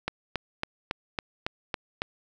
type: click train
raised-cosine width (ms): 0.3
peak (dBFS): -12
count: 8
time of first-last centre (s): 0.08-2.019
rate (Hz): 3.61
effects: none

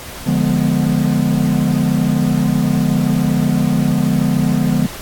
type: chord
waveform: triangle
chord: D diminished seventh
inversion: none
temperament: equal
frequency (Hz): 146.83 / 174.61 / 207.7 / 246.9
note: D3 / F3 / Ab3 / Cb4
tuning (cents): 0 / 0 / 0 / 0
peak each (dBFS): -16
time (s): 0.26-4.87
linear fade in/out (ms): 10
effects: pink hiss -31 dBFS RMS until 5.01 s + AAC 64 kbps

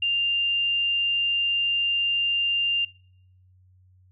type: tone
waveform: sine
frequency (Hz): 2794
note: F7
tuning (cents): 0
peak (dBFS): -21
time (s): 0.02-2.85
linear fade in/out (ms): 5
effects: noise-tail reverb RT60 0.7 s tail -24 dB re dry + added 92 Hz sine -54 dBFS peak until 4.11 s

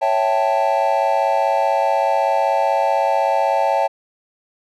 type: chord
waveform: triangle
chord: A dominant seventh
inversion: first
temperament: equal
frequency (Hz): 554.4 / 659.3 / 784 / 880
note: C#5 / E5 / G5 / A5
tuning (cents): 0 / 0 / 0 / 0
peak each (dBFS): -19 / -19 / -18 / -18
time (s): 0.01-3.88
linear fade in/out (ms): 20
effects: none

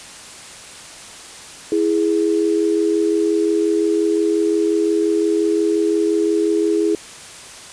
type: tone pair together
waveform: sine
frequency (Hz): 329.6 / 415.3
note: E4 / G#4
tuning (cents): 0 / 0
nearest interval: major third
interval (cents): 400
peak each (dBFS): -17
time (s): 1.72-6.95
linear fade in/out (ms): 2
effects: white hiss -37 dBFS RMS until 7.72 s + resampled to 22050 Hz

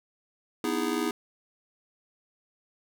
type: chord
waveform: square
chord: E major seventh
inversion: second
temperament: just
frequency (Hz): 247.2 / 309 / 329.6 / 412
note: B3 / D#4 / E4 / G#4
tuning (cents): +2 / -12 / 0 / -14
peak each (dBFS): -33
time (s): 0.64-1.11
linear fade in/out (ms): 2
effects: none

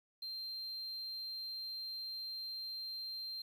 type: tone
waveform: triangle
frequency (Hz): 4162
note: C8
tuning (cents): -10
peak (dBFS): -39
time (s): 0.22-3.42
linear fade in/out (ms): 5
effects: tanh soft clip ceiling -35 dBFS + 11-bit

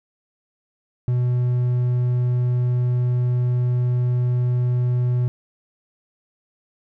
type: tone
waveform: triangle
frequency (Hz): 123.47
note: B2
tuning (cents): 0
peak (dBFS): -15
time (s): 1.08-5.28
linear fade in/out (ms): 0
effects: none

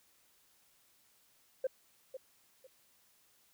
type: tone with echo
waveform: sine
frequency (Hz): 523.3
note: C5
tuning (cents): 0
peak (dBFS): -28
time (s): 1.64-1.67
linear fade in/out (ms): 5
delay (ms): 500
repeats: 2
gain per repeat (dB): -12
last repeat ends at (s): 2.67
effects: tanh soft clip ceiling -27 dBFS + white hiss -69 dBFS RMS until 3.53 s

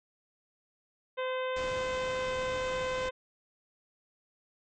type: harmonic tone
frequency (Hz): 514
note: C5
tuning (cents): -31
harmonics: 1 / 2 / 3 / 4 / 5 / 6 / 7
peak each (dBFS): -32 / -38 / -42 / -44 / -46 / -48 / -49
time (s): 1.17-3.11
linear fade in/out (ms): 20
type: low-pass noise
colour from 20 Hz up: pink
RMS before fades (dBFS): -43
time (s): 1.56-3.09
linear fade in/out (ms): 5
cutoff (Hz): 7900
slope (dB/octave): 96
effects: none

